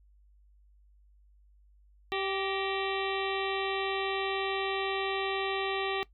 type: harmonic tone with a mistuned harmonic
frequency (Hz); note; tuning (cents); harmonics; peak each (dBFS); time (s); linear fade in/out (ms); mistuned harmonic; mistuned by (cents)
389; G4; -13; 1 / 2 / 3 / 5 / 6 / 7 / 8 / 9 / 10; -33 / -36 / -38 / -40 / -41 / -41 / -42 / -43 / -43; 2.12-6.03; 0; 5; -54
effects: noise-tail reverb RT60 0.1 s tail -18 dB re dry + added 50 Hz sine -58 dBFS peak until 6.13 s